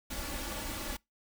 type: noise with comb filter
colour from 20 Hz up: pink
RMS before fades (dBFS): -38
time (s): 0.1-0.97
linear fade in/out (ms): 10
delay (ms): 3.5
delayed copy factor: +0.75
effects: noise-tail reverb RT60 0.2 s tail -25 dB re dry